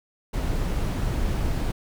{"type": "noise", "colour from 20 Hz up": "brown", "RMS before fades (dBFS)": -25, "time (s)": [0.33, 1.72], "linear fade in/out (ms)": 10, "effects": []}